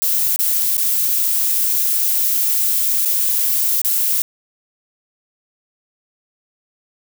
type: noise with dropouts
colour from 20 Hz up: violet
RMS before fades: -17 dBFS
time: 0.02-4.22 s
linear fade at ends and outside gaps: 0 ms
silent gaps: 0.361-0.391 / 0.769-0.779 / 3.05-3.056 / 3.816-3.848 s
effects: none